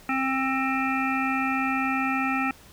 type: harmonic tone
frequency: 265 Hz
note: C4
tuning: 22 cents sharp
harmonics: 1 / 3 / 5 / 7 / 9 / 10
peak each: -27 / -30 / -29 / -33 / -31 / -35 dBFS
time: 0.09-2.51 s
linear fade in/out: 2 ms
effects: pink hiss -51 dBFS RMS until 2.72 s

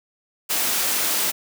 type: noise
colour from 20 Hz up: white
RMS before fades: -22 dBFS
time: 0.49-1.32 s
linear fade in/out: 20 ms
effects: high-pass 200 Hz 12 dB/octave

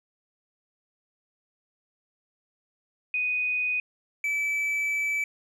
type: tone pair in turn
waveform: sine / triangle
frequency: 2489 / 2307 Hz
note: D#7 / D7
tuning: 0 / -31 cents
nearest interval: minor second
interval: 131 cents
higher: first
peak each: -24 / -23 dBFS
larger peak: second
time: 3.14-3.8 / 4.24-5.24 s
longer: second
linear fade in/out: 2 ms
effects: none

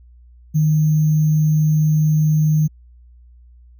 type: tone with sample-and-hold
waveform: sine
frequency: 154.1 Hz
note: D#3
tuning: 16 cents flat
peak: -12 dBFS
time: 0.54-2.68 s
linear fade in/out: 20 ms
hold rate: 6300 Hz
effects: added 60 Hz sine -43 dBFS peak until 3.79 s

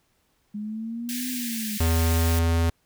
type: exponential two-way sweep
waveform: sine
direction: up then down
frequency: 206.1 to 254.9 to 206.1 Hz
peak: -29 dBFS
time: 0.54-1.78 s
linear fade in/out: 10 ms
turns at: 1.3 s
type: high-pass noise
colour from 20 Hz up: white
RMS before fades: -33 dBFS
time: 1.09-2.39 s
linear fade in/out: 0 ms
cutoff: 1600 Hz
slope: 96 dB/octave
type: tone with pitch glide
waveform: square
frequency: 82.41 to 83.37 Hz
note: E2 to E2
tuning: 0 to +20 cents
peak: -20 dBFS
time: 1.8-2.7 s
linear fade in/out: 5 ms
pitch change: +20 cents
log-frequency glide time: 2.01-2.56 s
effects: pink hiss -68 dBFS RMS until 2.85 s

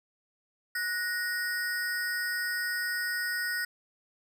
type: ring-modulated tone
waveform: square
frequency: 1668 Hz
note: G#6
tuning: 7 cents sharp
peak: -27 dBFS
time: 0.75-3.65 s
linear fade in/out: 5 ms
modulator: 202 Hz
effects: none

